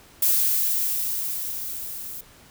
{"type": "noise with level ramp", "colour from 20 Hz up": "violet", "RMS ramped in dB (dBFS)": [-19, -36], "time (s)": [0.22, 2.21], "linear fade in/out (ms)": 5, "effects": ["pink hiss -51 dBFS RMS until 2.5 s"]}